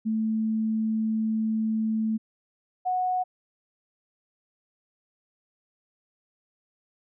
sine tone pair in turn, 220 / 735.1 Hz, A3 / F#5, 0 / -11 cents, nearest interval octave + major sixth, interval 2089 cents, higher second, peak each -23 / -23 dBFS, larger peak neither, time 0.05-2.18 / 2.85-3.24 s, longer first, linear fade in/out 20 ms, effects none

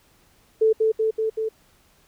sine tone with echo, 440.5 Hz, A4, 2 cents sharp, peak -14 dBFS, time 0.61-0.73 s, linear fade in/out 10 ms, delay 190 ms, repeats 4, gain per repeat -2 dB, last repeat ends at 1.49 s, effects pink hiss -59 dBFS RMS until 2.07 s

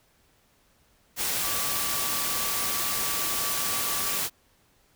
sine tone in noise, 1154 Hz, D6, 31 cents flat, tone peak -37 dBFS, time 1.4-4.2 s, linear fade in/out 50 ms, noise white, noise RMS -28 dBFS, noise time 1.16-4.3 s, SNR -12 dB, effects pink hiss -64 dBFS RMS until 4.95 s

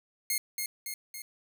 5% pulse tone with echo, 2144 Hz, C7, 42 cents sharp, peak -17 dBFS, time 0.3-0.38 s, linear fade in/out 2 ms, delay 280 ms, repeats 3, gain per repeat -4 dB, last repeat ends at 1.22 s, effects none

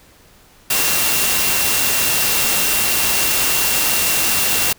sine tone in noise, 2742 Hz, F7, 32 cents flat, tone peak -25 dBFS, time 0.7-4.73 s, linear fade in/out 5 ms, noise white, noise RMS -17 dBFS, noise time 0.7-4.73 s, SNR -11 dB, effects pink hiss -49 dBFS RMS until 4.78 s

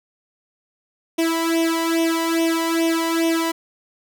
sawtooth tone with flanger, 329.6 Hz, E4, in tune, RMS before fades -20 dBFS, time 1.18-3.52 s, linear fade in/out 10 ms, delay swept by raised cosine 0.33 to 1.03 ms, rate 2.4 Hz, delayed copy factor +0.95, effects none

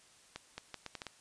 accelerating click train, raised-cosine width 0.2 ms, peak -24 dBFS, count 7, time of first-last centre 0.36-1.067 s, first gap 220 ms, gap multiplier 0.74, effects white hiss -62 dBFS RMS until 1.2 s + resampled to 22050 Hz

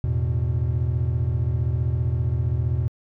triangle chord, E suspended fourth, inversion none, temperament equal with one note detuned, 82.41 / 108.24 / 123.47 Hz, E2 / A2 / B2, 0 / -28 / 0 cents, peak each -22 / -25 / -21 dBFS, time 0.04-2.88 s, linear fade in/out 0 ms, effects tanh soft clip ceiling -10 dBFS

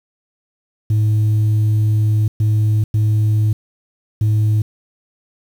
sine tone bursts at uneven times, 107.3 Hz, A2, 43 cents flat, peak -9 dBFS, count 4, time 0.9-2.28 / 2.4-2.84 / 2.94-3.53 / 4.21-4.62 s, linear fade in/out 5 ms, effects tanh soft clip ceiling -11 dBFS + 7-bit

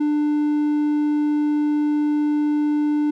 triangle tone, 297.4 Hz, D4, 22 cents sharp, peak -15 dBFS, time 0-3.11 s, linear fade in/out 10 ms, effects none

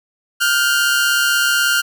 sawtooth tone pair together, 1411 / 1547.2 Hz, F6 / G6, +17 / -23 cents, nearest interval major second, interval 160 cents, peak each -11 / -16 dBFS, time 0.4-1.82 s, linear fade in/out 20 ms, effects none

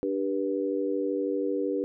sine chord, G major, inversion second, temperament equal with one note detuned, 293.7 / 392 / 484.8 Hz, D4 / G4 / B4, 0 / 0 / -32 cents, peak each -30 dBFS, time 0.03-1.84 s, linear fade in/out 0 ms, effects none

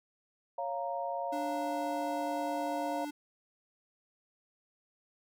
sine chord, Bb minor, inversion first, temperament equal with one note detuned, 554.4 / 696.4 / 932.3 Hz, Db5 / F5 / Bb5, 0 / -5 / 0 cents, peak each -38 / -36 / -38 dBFS, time 0.58-3.05 s, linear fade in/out 5 ms
square tone, 294.3 Hz, D4, 4 cents sharp, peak -38 dBFS, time 1.32-3.11 s, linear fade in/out 10 ms
effects none

